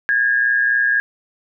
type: tone pair together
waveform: sine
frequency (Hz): 1636.2 / 1760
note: G#6 / A6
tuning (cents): -26 / 0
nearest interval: minor second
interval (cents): 126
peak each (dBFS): -14 / -23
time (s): 0.09-1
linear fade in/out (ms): 0
effects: none